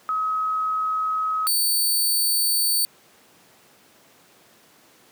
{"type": "tone pair in turn", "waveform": ["sine", "10% pulse"], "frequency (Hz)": [1274, 4540], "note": ["D#6", "C#8"], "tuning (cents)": [41, 41], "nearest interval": "octave + minor seventh", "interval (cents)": 2200, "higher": "second", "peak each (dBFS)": [-21, -12], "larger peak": "second", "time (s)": [[0.09, 1.47], [1.47, 2.85]], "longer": "neither", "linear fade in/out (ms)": 0, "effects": ["pink hiss -54 dBFS RMS until 5.11 s", "high-pass 200 Hz 12 dB/octave"]}